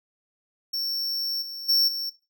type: tone with level steps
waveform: square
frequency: 5450 Hz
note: F8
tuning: 43 cents flat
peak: -26 / -34 / -18 / -28 dBFS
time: 0.73-2.1 s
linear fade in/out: 10 ms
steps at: 1.41 / 1.68 / 1.87 s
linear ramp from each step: 20 ms
effects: noise-tail reverb RT60 0.3 s tail -17 dB re dry